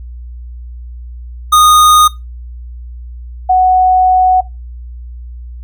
square / sine tone pair in turn, 1234 / 741.2 Hz, D#6 / F#5, -15 / +3 cents, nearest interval major sixth, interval 882 cents, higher first, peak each -5 dBFS, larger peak neither, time 1.52-2.08 / 3.49-4.41 s, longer second, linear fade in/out 10 ms, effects noise-tail reverb RT60 0.2 s tail -18 dB re dry + added 60 Hz sine -25 dBFS peak until 5.63 s

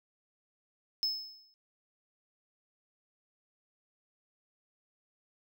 triangle tone with exponential decay, 5210 Hz, E8, 21 cents flat, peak -25 dBFS, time 1.03-1.54 s, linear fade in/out 0 ms, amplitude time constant 110 ms, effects none

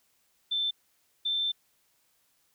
sine tone pair in turn, 3543 / 3555 Hz, A7 / A7, +11 / +17 cents, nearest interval unison, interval 6 cents, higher second, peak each -26 dBFS, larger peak neither, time 0.51-0.71 / 1.25-1.52 s, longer second, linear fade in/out 10 ms, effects white hiss -70 dBFS RMS until 2.54 s

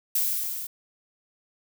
violet noise with level ramp, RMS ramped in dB -23 to -35 dBFS, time 0.15-0.67 s, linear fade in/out 5 ms, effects none

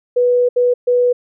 sine tone bursts at uneven times, 491.1 Hz, B4, 10 cents flat, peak -10 dBFS, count 3, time 0.16-0.49 / 0.56-0.74 / 0.87-1.13 s, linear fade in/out 10 ms, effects none

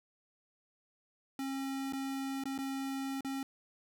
square tone with dropouts, 270.4 Hz, C#4, 43 cents flat, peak -36 dBFS, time 1.39-3.43 s, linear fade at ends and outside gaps 2 ms, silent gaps 1.925-1.933 / 2.438-2.455 / 2.579-2.587 / 3.208-3.247 s, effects none

